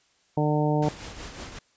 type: harmonic tone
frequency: 150 Hz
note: D3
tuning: 37 cents sharp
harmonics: 1 / 2 / 3 / 4 / 5 / 6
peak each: -24 / -27 / -29 / -30 / -31 / -32 dBFS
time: 0.37-0.89 s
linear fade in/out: 5 ms
type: noise with tremolo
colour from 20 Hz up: pink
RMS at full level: -37 dBFS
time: 0.82-1.59 s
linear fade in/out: 5 ms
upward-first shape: triangle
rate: 5.4 Hz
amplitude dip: 55%
effects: white hiss -65 dBFS RMS until 1.76 s + resampled to 16000 Hz